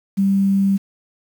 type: tone with quantisation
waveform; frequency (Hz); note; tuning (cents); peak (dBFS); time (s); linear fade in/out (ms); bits
sine; 196; G3; 0; -13; 0.17-0.78; 20; 7
effects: none